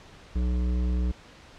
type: tone with hard clipping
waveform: sine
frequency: 61.2 Hz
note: B1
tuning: 15 cents flat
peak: -25 dBFS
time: 0.35-1.12 s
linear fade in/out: 10 ms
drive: 12 dB
effects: pink hiss -50 dBFS RMS until 1.58 s + low-pass 5000 Hz 12 dB/octave